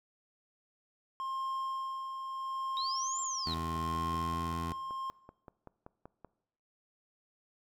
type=tone with tremolo; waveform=triangle; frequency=1063 Hz; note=C6; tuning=27 cents sharp; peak=-31 dBFS; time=1.2-5.1 s; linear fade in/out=0 ms; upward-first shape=sine; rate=0.78 Hz; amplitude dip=45%
type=linear two-way sweep; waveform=sine; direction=up then down; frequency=3729 to 7440 to 3729 Hz; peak=-35 dBFS; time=2.77-3.54 s; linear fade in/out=0 ms; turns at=3.21 s
type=tone with pitch glide; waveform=15% pulse; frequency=81.8 to 83.47 Hz; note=E2 to E2; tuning=-13 to +22 cents; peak=-30 dBFS; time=3.46-4.73 s; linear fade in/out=10 ms; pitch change=+35 cents; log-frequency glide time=3.83-4.32 s
type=click train; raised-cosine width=1 ms; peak=-34 dBFS; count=15; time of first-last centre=3.57-6.247 s; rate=5.23 Hz
effects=noise-tail reverb RT60 0.8 s tail -21 dB re dry